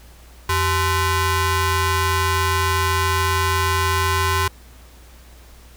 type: ring-modulated tone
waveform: sawtooth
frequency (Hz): 473.9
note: A#4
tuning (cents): +28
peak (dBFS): -10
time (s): 0.49-4.48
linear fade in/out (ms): 5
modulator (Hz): 560
effects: added 60 Hz sine -43 dBFS peak until 5.76 s + pink hiss -49 dBFS RMS until 5.76 s